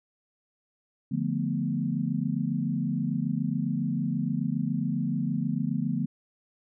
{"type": "chord", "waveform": "sine", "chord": "B half-diminished seventh", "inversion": "first", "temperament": "equal", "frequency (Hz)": [146.83, 174.61, 220, 246.9], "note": ["D3", "F3", "A3", "B3"], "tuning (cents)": [0, 0, 0, 0], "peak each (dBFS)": -31, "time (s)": [1.11, 6.06], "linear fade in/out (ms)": 10, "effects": []}